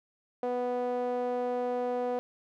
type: tone with band-pass filter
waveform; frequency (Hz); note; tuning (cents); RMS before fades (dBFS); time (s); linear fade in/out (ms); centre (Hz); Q
sawtooth; 246.9; B3; 0; -31; 0.43-2.19; 0; 590; 5.8
effects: none